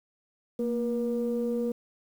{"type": "tone pair together", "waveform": "sine", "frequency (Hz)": [233.3, 479.2], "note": ["A#3", "A#4"], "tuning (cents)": [2, 48], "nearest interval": "octave", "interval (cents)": 1246, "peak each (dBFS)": -28, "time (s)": [0.59, 1.72], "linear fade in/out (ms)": 5, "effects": ["tanh soft clip ceiling -20 dBFS", "9-bit"]}